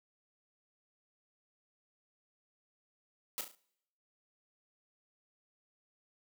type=noise with echo; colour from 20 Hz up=white; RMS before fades=-37 dBFS; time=3.38-3.41 s; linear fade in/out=0 ms; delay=35 ms; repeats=4; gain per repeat=-7 dB; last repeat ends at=3.55 s; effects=noise-tail reverb RT60 0.8 s tail -24 dB re dry + high-pass 200 Hz 12 dB/octave